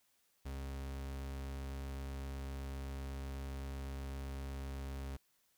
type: tone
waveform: 40% pulse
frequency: 67.9 Hz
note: C#2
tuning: 35 cents flat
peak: -40 dBFS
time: 0.45-5.17 s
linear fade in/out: 10 ms
effects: white hiss -75 dBFS RMS until 5.57 s